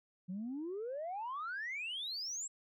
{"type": "exponential sweep", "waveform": "sine", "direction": "up", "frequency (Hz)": [174.61, 7790], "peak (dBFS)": -37, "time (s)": [0.28, 2.48], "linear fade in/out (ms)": 20, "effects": ["tanh soft clip ceiling -35 dBFS"]}